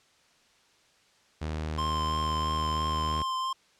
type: tone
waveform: sawtooth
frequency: 77.78 Hz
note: D#2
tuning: in tune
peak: -27 dBFS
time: 1.41-3.23 s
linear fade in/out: 10 ms
type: tone with vibrato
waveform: square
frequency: 1048 Hz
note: C6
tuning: 2 cents sharp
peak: -29 dBFS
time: 1.78-3.53 s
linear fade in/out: 5 ms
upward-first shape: triangle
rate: 3 Hz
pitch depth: 18 cents each way
effects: white hiss -63 dBFS RMS until 3.79 s + low-pass 6000 Hz 12 dB/octave